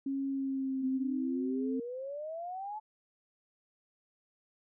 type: tone with pitch glide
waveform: sine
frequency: 273 to 261.1 Hz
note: C#4 to C4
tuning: -26 to -3 cents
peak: -31 dBFS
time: 0.06-1.8 s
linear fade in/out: 5 ms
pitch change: -77 cents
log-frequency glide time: 0.28-0.99 s
type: exponential sweep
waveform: sine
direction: up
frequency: 246.9 to 872 Hz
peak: -37 dBFS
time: 0.81-2.8 s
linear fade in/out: 20 ms
effects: none